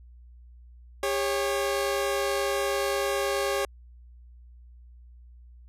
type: tone pair together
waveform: sawtooth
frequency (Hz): 400.9 / 551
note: G4 / C#5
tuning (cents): +39 / -11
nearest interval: tritone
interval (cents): 550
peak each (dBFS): -24 / -24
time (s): 1.03-3.65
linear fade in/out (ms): 2
effects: added 60 Hz sine -47 dBFS peak until 5.68 s + resampled to 32000 Hz